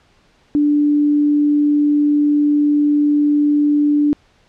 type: tone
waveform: sine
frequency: 293.7 Hz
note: D4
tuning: in tune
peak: -11 dBFS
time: 0.55-4.13 s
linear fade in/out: 0 ms
effects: pink hiss -55 dBFS RMS until 4.48 s + low-pass 5000 Hz 12 dB/octave